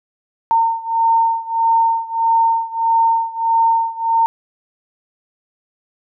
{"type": "beating tone pair", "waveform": "sine", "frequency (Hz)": [911, 912.6], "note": ["A#5", "A#5"], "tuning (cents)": [-40, -37], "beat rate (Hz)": 1.6, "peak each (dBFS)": [-15, -17], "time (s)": [0.51, 4.26], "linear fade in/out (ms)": 0, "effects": []}